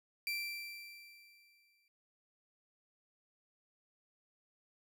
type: tone with exponential decay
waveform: 30% pulse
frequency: 2349 Hz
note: D7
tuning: in tune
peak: -32 dBFS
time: 0.27-1.88 s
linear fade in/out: 1 ms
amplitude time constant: 350 ms
effects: none